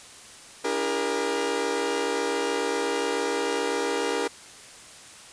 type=tone cluster; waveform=sawtooth; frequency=290.1 / 335.9 / 405.1 / 472.3 Hz; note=D4 / E4 / G#4 / A#4; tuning=-21 / +33 / -43 / +23 cents; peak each=-29 / -31 / -25 / -24 dBFS; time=0.64-4.28 s; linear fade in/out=10 ms; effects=white hiss -46 dBFS RMS until 5.32 s + resampled to 22050 Hz